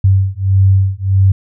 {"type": "beating tone pair", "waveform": "sine", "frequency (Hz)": [95.6, 97.2], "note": ["G2", "G2"], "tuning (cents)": [-43, -14], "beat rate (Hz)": 1.6, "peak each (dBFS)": -11, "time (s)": [0.04, 1.32], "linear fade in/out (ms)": 5, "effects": []}